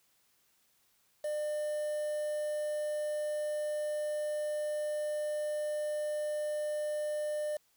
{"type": "tone with quantisation", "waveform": "triangle", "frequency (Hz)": 600, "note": "D5", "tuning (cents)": 37, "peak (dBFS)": -30, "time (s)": [1.24, 7.57], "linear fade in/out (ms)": 5, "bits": 8, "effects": ["white hiss -71 dBFS RMS until 7.76 s"]}